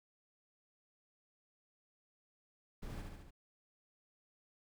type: noise with echo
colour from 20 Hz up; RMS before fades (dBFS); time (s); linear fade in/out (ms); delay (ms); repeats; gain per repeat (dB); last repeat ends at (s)
brown; -44; 2.82-3.02; 10; 72; 4; -3; 3.308
effects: none